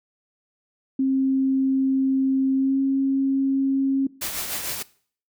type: tone with pitch glide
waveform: sine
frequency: 266.6 to 270.5 Hz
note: C4 to C#4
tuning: +33 to -42 cents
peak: -18 dBFS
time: 0.99-4.07 s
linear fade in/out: 5 ms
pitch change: +25 cents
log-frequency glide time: 2.55-2.79 s
type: noise with tremolo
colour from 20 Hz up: white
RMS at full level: -27 dBFS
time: 4.21-4.83 s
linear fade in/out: 10 ms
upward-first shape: triangle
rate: 6.7 Hz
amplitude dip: 50%
effects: noise-tail reverb RT60 0.5 s tail -20 dB re dry